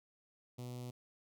sawtooth tone with notch filter, 123.47 Hz, B2, in tune, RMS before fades -45 dBFS, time 0.58-0.91 s, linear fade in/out 10 ms, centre 1600 Hz, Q 0.68, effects none

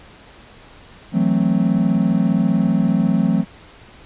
triangle chord, F# half-diminished seventh, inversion third, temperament equal, 164.81 / 185 / 220 / 261.6 Hz, E3 / F#3 / A3 / C4, 0 / 0 / 0 / 0 cents, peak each -19 / -16 / -17 / -20 dBFS, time 1.12-3.45 s, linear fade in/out 50 ms, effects pink hiss -44 dBFS RMS until 4.05 s + resampled to 8000 Hz

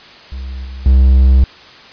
triangle tone with level steps, 65.2 Hz, C2, 5 cents flat, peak -20 / -23 / -3 dBFS, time 0.32-1.44 s, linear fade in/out 0 ms, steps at 0.65 / 0.86 s, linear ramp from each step 2 ms, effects white hiss -38 dBFS RMS until 1.92 s + resampled to 11025 Hz

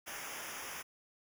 pink noise with comb filter, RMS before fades -44 dBFS, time 0.06-0.83 s, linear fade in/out 20 ms, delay 0.24 ms, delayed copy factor -0.95, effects none

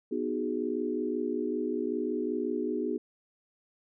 sine chord, G# minor seventh, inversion first, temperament equal with one note detuned, 246.9 / 307.6 / 370 / 415.3 Hz, B3 / D#4 / F#4 / G#4, 0 / -20 / 0 / 0 cents, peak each -34 dBFS, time 0.11-2.98 s, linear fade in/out 10 ms, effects none

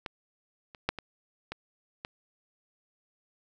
clicks, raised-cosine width 0.3 ms, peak -19 / -30 / -10 / -22 / -20 / -20 dBFS, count 6, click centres 0.062 / 0.748 / 0.89 / 0.987 / 1.52 / 2.049 s, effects none

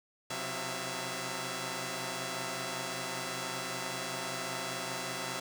5% pulse tone cluster, 129.1 / 134.3 / 181.3 / 319.1 / 671 Hz, C3 / C3 / F#3 / D#4 / E5, -23 / +46 / -35 / +44 / +31 cents, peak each -30 / -36 / -30 / -35 / -28 dBFS, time 0.3-5.4 s, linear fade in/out 5 ms, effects none

